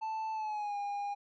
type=tone with pitch glide; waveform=triangle; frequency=880 to 811.6 Hz; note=A5 to G#5; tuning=0 to -40 cents; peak=-32 dBFS; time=0.01-1.15 s; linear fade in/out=20 ms; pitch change=-140 cents; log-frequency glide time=0.33-0.77 s; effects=resampled to 16000 Hz